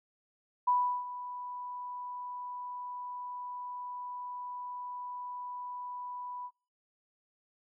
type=tone with ADSR envelope; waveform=sine; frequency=987.8 Hz; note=B5; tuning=in tune; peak=-23 dBFS; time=0.67-6.51 s; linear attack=10 ms; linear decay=360 ms; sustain=-15 dB; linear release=57 ms; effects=noise-tail reverb RT60 0.4 s tail -26 dB re dry